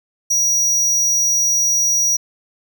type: tone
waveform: square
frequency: 5780 Hz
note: F#8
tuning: 41 cents flat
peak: -14 dBFS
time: 0.3-2.17 s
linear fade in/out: 10 ms
effects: none